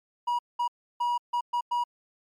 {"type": "tone bursts at uneven times", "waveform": "triangle", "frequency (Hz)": 963, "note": "B5", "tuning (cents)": -44, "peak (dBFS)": -22, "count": 6, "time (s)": [[0.27, 0.39], [0.59, 0.68], [1, 1.18], [1.33, 1.41], [1.53, 1.61], [1.71, 1.84]], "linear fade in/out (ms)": 10, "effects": ["MP3 96 kbps"]}